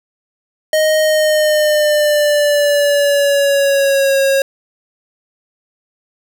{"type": "tone with pitch glide", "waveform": "square", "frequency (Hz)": [622.3, 544.9], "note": ["D#5", "C#5"], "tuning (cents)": [0, -30], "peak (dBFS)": -11, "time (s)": [0.73, 4.42], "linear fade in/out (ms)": 2, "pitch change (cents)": -230, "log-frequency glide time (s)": [1.01, 4.2], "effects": []}